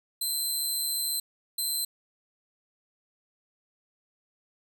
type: tone bursts at uneven times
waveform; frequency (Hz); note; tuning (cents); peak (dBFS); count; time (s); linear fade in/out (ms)
15% pulse; 4087; C8; -41; -21; 2; 0.21-1.2 / 1.58-1.85; 5
effects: none